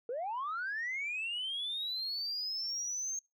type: linear sweep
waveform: sine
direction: up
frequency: 450 to 6440 Hz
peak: -33 dBFS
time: 0.09-3.19 s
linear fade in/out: 2 ms
effects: noise-tail reverb RT60 0.2 s tail -24 dB re dry + tanh soft clip ceiling -31 dBFS